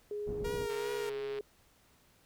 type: tone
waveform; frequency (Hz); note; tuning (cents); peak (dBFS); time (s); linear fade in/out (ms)
sine; 415.3; G#4; 0; -35; 0.11-1.41; 2
type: low-pass noise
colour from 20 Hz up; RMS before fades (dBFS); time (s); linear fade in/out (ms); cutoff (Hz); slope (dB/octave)
pink; -42; 0.26-0.67; 20; 390; 12
type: tone with vibrato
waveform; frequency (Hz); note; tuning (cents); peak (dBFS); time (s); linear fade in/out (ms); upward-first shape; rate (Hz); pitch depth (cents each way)
sawtooth; 470; A#4; +14; -34; 0.44-1.1; 10; triangle; 2.6; 43
type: click train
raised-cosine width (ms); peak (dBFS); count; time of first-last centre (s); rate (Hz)
0.3; -31; 93; 0.7-1.387; 134
effects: pink hiss -66 dBFS RMS until 2.25 s